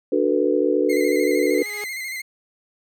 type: chord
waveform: sine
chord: B minor seventh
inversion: first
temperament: just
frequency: 296.3 / 370.4 / 444.5 / 493.9 Hz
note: D4 / F#4 / A4 / B4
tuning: +15 / +2 / +18 / 0 cents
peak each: -22 dBFS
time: 0.12-1.63 s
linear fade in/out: 5 ms
type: tone with vibrato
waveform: 40% pulse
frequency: 2093 Hz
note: C7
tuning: in tune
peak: -27 dBFS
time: 0.89-2.22 s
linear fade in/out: 10 ms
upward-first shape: square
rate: 13 Hz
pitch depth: 41 cents each way
type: tone with exponential growth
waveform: sawtooth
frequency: 415.3 Hz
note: G#4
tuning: in tune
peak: -26 dBFS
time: 1.24-1.84 s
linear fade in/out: 1 ms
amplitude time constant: 130 ms
effects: none